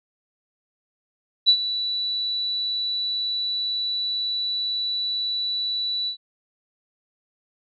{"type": "tone with ADSR envelope", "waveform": "sine", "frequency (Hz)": 3951, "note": "B7", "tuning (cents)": 0, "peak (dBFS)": -10, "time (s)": [1.46, 6.17], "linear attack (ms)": 28, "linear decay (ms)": 74, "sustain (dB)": -13, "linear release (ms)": 94, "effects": []}